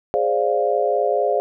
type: chord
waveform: sine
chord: D half-diminished seventh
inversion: second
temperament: equal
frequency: 415.3 / 523.3 / 587.3 / 698.5 Hz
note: Ab4 / C5 / D5 / F5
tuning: 0 / 0 / 0 / 0 cents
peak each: -22 dBFS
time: 0.14-1.4 s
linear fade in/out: 0 ms
effects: none